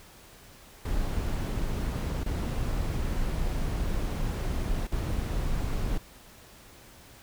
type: noise with dropouts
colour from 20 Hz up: brown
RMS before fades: -29 dBFS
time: 0.85-5.98 s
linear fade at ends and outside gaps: 5 ms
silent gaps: 2.235-2.259 / 4.871-4.918 s
effects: pink hiss -52 dBFS RMS until 7.22 s